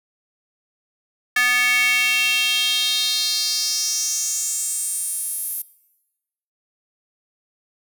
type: tone with high-pass filter sweep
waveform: square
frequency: 246.9 Hz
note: B3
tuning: in tune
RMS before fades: -21 dBFS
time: 1.36-5.62 s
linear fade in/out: 5 ms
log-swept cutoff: 1800 to 12000 Hz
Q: 4.3
effects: noise-tail reverb RT60 1.0 s tail -21 dB re dry